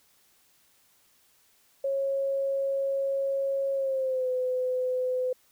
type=tone with pitch glide; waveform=sine; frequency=547 to 507.4 Hz; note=C#5 to B4; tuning=-23 to +47 cents; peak=-25 dBFS; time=1.84-5.33 s; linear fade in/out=5 ms; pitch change=-130 cents; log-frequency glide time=3.74-4.29 s; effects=white hiss -64 dBFS RMS until 5.51 s